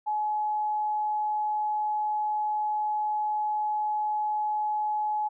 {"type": "tone", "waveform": "sine", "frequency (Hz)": 848, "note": "G#5", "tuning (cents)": 36, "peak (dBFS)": -25, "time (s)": [0.06, 5.29], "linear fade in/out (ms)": 20, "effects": []}